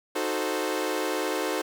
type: chord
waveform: sawtooth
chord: D# diminished seventh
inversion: none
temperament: equal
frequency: 311.1 / 370 / 440 / 523.3 Hz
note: D#4 / F#4 / A4 / C5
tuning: 0 / 0 / 0 / 0 cents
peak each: -28 dBFS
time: 0.15-1.62 s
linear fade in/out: 10 ms
effects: none